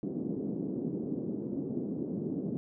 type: band-pass noise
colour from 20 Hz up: pink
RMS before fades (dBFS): -35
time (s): 0.03-2.57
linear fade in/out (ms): 0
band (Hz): 180 to 360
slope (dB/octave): 24
effects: none